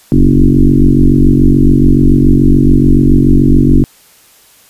sine tone with frequency modulation, 138.59 Hz, C#3, in tune, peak -3 dBFS, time 0.12-3.84 s, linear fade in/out 0 ms, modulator 47 Hz, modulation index 3.9, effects white hiss -44 dBFS RMS until 4.69 s + resampled to 32000 Hz

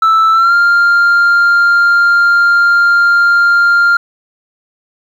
sine tone with pitch glide, 1318.5 to 1396.9 Hz, E6 to F6, 0 to 0 cents, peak -3 dBFS, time 0.02-3.97 s, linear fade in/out 5 ms, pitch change +100 cents, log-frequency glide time 0.32-0.54 s, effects tanh soft clip ceiling -5 dBFS + 7-bit

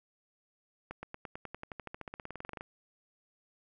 accelerating click train, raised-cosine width 0.5 ms, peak -26 dBFS, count 25, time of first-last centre 0.91-2.609 s, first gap 120 ms, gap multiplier 0.95, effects none

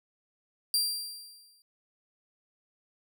sawtooth tone with exponential decay, 4725 Hz, D8, 10 cents sharp, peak -20 dBFS, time 0.74-1.62 s, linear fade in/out 1 ms, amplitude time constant 190 ms, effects none

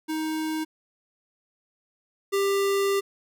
square tone pair in turn, 314.2 / 395.9 Hz, D#4 / G4, +17 / +17 cents, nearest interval major third, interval 400 cents, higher second, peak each -27 / -22 dBFS, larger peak second, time 0.08-0.65 / 2.32-3.01 s, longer second, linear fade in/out 20 ms, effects none

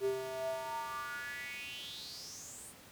square tone with high-pass filter sweep, 130.81 Hz, C3, in tune, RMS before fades -41 dBFS, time 0-2.74 s, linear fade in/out 50 ms, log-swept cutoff 370 to 9400 Hz, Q 6.8, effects pink hiss -56 dBFS RMS until 2.91 s + high-pass 80 Hz 12 dB/octave

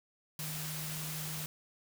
sine tone in noise, 154.5 Hz, D#3, 12 cents flat, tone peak -41 dBFS, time 0.39-1.46 s, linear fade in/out 2 ms, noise white, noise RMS -41 dBFS, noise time 0.39-1.46 s, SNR -3 dB, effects none

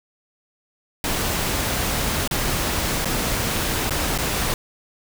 pink noise with dropouts, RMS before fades -23 dBFS, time 1.04-4.54 s, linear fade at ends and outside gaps 1 ms, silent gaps 2.276-2.311 / 3.047-3.055 / 3.896-3.907 / 4.178-4.186 s, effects none

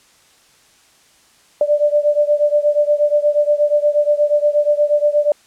sine beating tone pair, 587.3 / 595.7 Hz, D5 / D5, 0 / +24 cents, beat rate 8.4 Hz, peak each -14 / -16 dBFS, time 1.61-5.32 s, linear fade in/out 2 ms, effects white hiss -52 dBFS RMS until 5.46 s + low-pass 9000 Hz 12 dB/octave

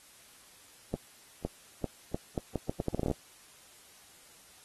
accelerating click train, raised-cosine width 2 ms, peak -17 dBFS, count 16, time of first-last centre 0.94-3.113 s, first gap 510 ms, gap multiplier 0.77, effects white hiss -57 dBFS RMS until 4.64 s + AAC 32 kbps

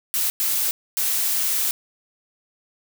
blue noise bursts at uneven times, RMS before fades -22 dBFS, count 3, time 0.14-0.3 / 0.4-0.71 / 0.97-1.71 s, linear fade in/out 0 ms, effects none

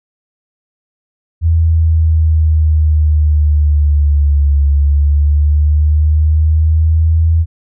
sine linear two-way sweep, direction down then up, 82.41 to 70.7 to 82.1 Hz, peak -7 dBFS, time 1.41-7.46 s, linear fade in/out 50 ms, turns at 4.65 s, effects none

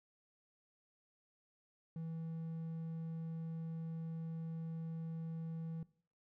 triangle tone, 163.1 Hz, E3, 18 cents flat, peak -39 dBFS, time 1.96-5.83 s, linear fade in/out 2 ms, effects noise-tail reverb RT60 0.5 s tail -19 dB re dry

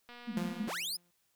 click train, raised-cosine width 0.3 ms, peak -35 dBFS, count 143, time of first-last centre 0.09-0.679 s, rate 241 Hz
pink band-pass noise, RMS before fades -38 dBFS, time 0.27-0.7 s, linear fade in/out 20 ms, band 200 to 230 Hz, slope 96 dB/octave
sawtooth tone with exponential decay, 174.61 Hz, F3, in tune, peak -30 dBFS, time 0.37-1.11 s, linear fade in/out 2 ms, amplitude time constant 160 ms
sawtooth linear sweep, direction up, 35.41 to 5274 Hz, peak -32 dBFS, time 0.67-0.97 s, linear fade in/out 10 ms
effects white hiss -75 dBFS RMS until 1.35 s

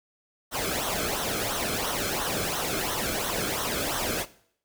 pink noise with flanger, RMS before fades -29 dBFS, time 0.51-4.26 s, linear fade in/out 50 ms, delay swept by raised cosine 0.41 to 1.09 ms, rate 2.9 Hz, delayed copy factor -0.7, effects noise-tail reverb RT60 0.6 s tail -18 dB re dry

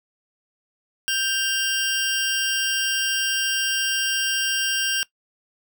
25% pulse tone pair together, 1571.4 / 2800 Hz, G6 / F7, +4 / +4 cents, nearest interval minor seventh, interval 1000 cents, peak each -20 dBFS, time 1.08-5.03 s, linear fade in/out 0 ms, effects noise-tail reverb RT60 0.1 s tail -20 dB re dry

